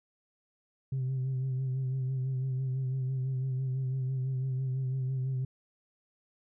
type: tone with vibrato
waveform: sine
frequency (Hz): 130.81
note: C3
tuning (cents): 0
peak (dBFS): -27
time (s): 0.92-5.45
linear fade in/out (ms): 5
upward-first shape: sine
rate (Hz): 6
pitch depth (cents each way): 38
effects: tanh soft clip ceiling -27 dBFS